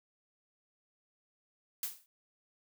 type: noise with exponential decay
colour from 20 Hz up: blue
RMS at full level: -33 dBFS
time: 1.83-2.06 s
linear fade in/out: 1 ms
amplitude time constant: 49 ms
effects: none